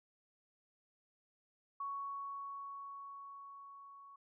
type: tone with level ramp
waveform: sine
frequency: 1114 Hz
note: C#6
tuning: 8 cents sharp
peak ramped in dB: -38 to -54 dBFS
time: 1.8-4.16 s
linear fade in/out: 5 ms
effects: none